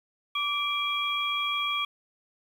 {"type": "tone cluster", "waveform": "sine", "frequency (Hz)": [1162, 2356, 3302], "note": ["D6", "D7", "G#7"], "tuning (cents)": [-19, 5, -11], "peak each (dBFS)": [-30, -31, -30], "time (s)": [0.35, 1.85], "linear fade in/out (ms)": 5, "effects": ["9-bit"]}